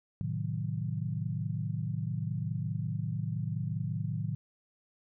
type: chord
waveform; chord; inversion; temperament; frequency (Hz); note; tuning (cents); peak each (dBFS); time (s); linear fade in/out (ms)
sine; A diminished seventh; none; equal; 110 / 130.81 / 155.56 / 185; A2 / C3 / Eb3 / Gb3; 0 / 0 / 0 / 0; -35 / -38 / -35 / -40; 0.21-4.35; 0
effects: none